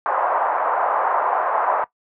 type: band-pass noise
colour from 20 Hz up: white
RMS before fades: -20 dBFS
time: 0.06-1.84 s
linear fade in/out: 0 ms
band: 650 to 1100 Hz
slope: 24 dB/octave
effects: noise-tail reverb RT60 0.1 s tail -18 dB re dry + low-pass 2000 Hz 12 dB/octave